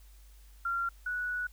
sine tone pair in turn, 1380 / 1472.1 Hz, F6 / F#6, -21 / -9 cents, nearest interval minor second, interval 112 cents, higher second, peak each -29 / -31 dBFS, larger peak first, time 0.65-0.89 / 1.06-1.47 s, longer second, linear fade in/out 5 ms, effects added 50 Hz sine -52 dBFS peak until 1.52 s + white hiss -64 dBFS RMS until 1.52 s

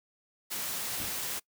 white noise, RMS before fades -35 dBFS, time 0.5-1.4 s, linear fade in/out 20 ms
brown noise with exponential decay, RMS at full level -33 dBFS, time 1-1.29 s, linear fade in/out 1 ms, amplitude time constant 62 ms
effects noise-tail reverb RT60 0.1 s tail -23 dB re dry + high-pass 80 Hz 12 dB/octave

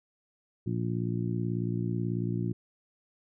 harmonic tone, 58.27 Hz, A#1, in tune, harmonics 2 / 3 / 4 / 5 / 6, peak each -31 / -33 / -38 / -38 / -38 dBFS, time 0.66-2.53 s, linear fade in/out 10 ms, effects none

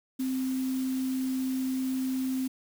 sine tone in noise, 260.5 Hz, C4, 7 cents flat, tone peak -27 dBFS, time 0.19-2.48 s, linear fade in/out 10 ms, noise white, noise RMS -45 dBFS, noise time 0.19-2.48 s, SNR +15 dB, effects none

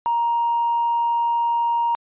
sine tone with hard clipping, 938 Hz, A#5, 11 cents sharp, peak -18 dBFS, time 0.06-1.95 s, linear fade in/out 0 ms, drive 1 dB, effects resampled to 8000 Hz

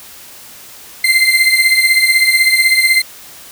35% pulse beating tone pair, 2073 / 2089 Hz, C7 / C7, -17 / -3 cents, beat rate 16 Hz, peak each -10 dBFS, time 1.04-3.02 s, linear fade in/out 5 ms, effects white hiss -36 dBFS RMS until 3.51 s

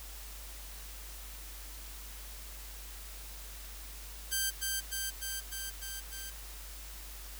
5% pulse tone with echo, 1568 Hz, G6, in tune, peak -19 dBFS, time 4.31-4.51 s, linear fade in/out 20 ms, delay 300 ms, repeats 6, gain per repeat -2 dB, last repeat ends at 6.31 s, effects added 50 Hz sine -46 dBFS peak until 7.39 s + white hiss -49 dBFS RMS until 7.39 s

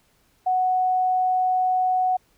sine tone, 740 Hz, F#5, in tune, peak -18 dBFS, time 0.46-2.17 s, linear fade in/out 10 ms, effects pink hiss -63 dBFS RMS until 2.37 s

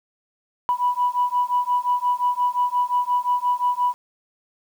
sine beating tone pair, 981 / 986.7 Hz, B5 / B5, -12 / -2 cents, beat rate 5.7 Hz, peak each -21 dBFS, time 0.69-3.94 s, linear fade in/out 0 ms, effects tanh soft clip ceiling -11 dBFS + 8-bit

